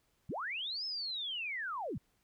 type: linear two-way sweep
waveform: sine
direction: up then down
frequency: 77.78 to 5274 to 77.78 Hz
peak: -36 dBFS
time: 0.29-1.98 s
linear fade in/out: 5 ms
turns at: 0.85 s
effects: pink hiss -75 dBFS RMS until 2.23 s